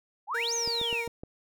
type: exponential two-way sweep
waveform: sine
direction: up then down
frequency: 740 to 6660 to 2126 Hz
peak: -28 dBFS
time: 0.27-1.05 s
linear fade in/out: 50 ms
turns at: 0.54 s
type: tone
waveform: 30% pulse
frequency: 466.2 Hz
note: A#4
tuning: in tune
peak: -31 dBFS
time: 0.34-1.08 s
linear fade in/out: 10 ms
type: clicks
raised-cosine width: 2 ms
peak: -26 dBFS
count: 5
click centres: 0.676 / 0.814 / 0.928 / 1.076 / 1.235 s
effects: none